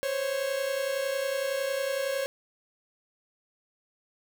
45% pulse tone pair together, 520 / 550.9 Hz, C5 / C#5, -11 / -11 cents, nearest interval minor second, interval 100 cents, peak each -33 / -29 dBFS, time 0.03-2.26 s, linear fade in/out 0 ms, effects none

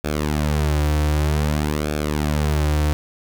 sawtooth tone with flanger, 75.1 Hz, D2, 39 cents sharp, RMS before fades -20 dBFS, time 0.04-2.93 s, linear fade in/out 0 ms, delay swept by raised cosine 1 to 4.9 ms, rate 0.53 Hz, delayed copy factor -0.7, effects none

